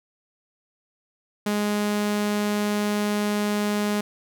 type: tone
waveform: sawtooth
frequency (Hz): 207.7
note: G#3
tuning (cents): 0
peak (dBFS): -18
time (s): 1.46-4.01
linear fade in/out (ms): 5
effects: none